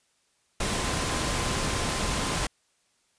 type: tone in noise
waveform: sine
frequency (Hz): 1035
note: C6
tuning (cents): -19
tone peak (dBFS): -39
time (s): 0.6-2.47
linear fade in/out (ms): 5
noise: pink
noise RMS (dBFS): -28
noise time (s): 0.6-2.47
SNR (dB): -14
effects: white hiss -69 dBFS RMS until 3.18 s + resampled to 22050 Hz